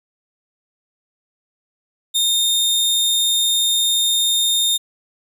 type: tone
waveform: sawtooth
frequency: 3657 Hz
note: A#7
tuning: 34 cents flat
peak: -12 dBFS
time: 2.14-4.78 s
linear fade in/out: 20 ms
effects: none